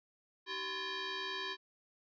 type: tone with frequency modulation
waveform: sine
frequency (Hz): 1081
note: C#6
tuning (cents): -44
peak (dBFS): -37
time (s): 0.46-1.57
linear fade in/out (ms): 50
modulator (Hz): 697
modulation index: 4.9
effects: none